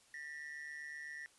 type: ring-modulated tone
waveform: triangle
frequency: 1864.7 Hz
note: A#6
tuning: in tune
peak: -40 dBFS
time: 0.14-1.26 s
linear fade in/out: 0 ms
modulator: 73.9 Hz
effects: white hiss -67 dBFS RMS until 1.38 s + resampled to 24000 Hz